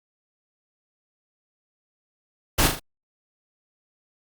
pink noise with echo, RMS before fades -19 dBFS, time 2.58-2.68 s, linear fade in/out 10 ms, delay 39 ms, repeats 3, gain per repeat -6 dB, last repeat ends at 2.797 s, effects Opus 48 kbps

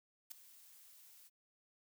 blue noise with ADSR envelope, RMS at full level -44 dBFS, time 0.3-1.3 s, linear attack 17 ms, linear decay 3 ms, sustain -17 dB, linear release 34 ms, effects none

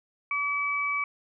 sine tone pair together, 1145.5 / 2291 Hz, D6 / D7, -44 / -44 cents, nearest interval octave, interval 1200 cents, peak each -30 / -27 dBFS, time 0.31-1.04 s, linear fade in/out 2 ms, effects none

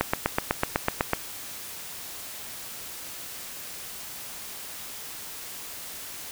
click train, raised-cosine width 0.5 ms, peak -6 dBFS, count 10, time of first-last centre 0.01-1.134 s, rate 8.01 Hz, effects white hiss -39 dBFS RMS until 6.31 s

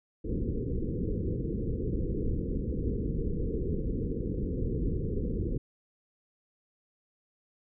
pink low-pass noise, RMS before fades -31 dBFS, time 0.24-5.58 s, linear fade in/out 10 ms, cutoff 490 Hz, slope 96 dB/octave, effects none

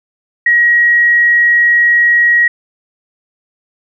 sine tone, 1900 Hz, A#6, 33 cents sharp, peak -6 dBFS, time 0.46-2.48 s, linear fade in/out 5 ms, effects none

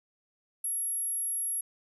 sine tone, 11230 Hz, F9, 8 cents sharp, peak -29 dBFS, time 0.64-1.61 s, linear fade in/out 5 ms, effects none

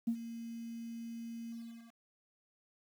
sine tone with ADSR envelope, 231 Hz, A#3, 16 cents flat, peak -27 dBFS, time 0.07-1.95 s, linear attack 10 ms, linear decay 74 ms, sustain -14 dB, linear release 430 ms, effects tanh soft clip ceiling -24 dBFS + 10-bit

